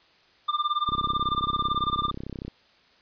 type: tone with tremolo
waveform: square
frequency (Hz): 1195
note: D6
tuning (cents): +30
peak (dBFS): -21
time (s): 0.48-2.11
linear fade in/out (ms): 10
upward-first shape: sine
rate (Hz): 18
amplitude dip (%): 90
type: click train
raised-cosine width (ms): 3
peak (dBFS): -22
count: 53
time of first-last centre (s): 0.89-2.48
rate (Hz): 32.7
effects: white hiss -59 dBFS RMS until 3.01 s + resampled to 11025 Hz